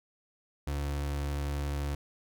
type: tone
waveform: 35% pulse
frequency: 71.5 Hz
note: D2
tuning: 46 cents flat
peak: -29 dBFS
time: 0.67-1.95 s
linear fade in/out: 5 ms
effects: none